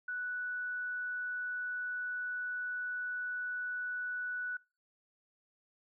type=tone; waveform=sine; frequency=1480 Hz; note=F#6; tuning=in tune; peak=-35 dBFS; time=0.08-4.57 s; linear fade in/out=5 ms; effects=noise-tail reverb RT60 0.3 s tail -24 dB re dry